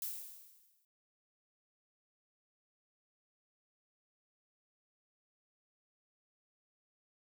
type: noise with exponential decay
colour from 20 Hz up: violet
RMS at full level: -38 dBFS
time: 0.02-0.85 s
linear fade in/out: 1 ms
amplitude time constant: 180 ms
effects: none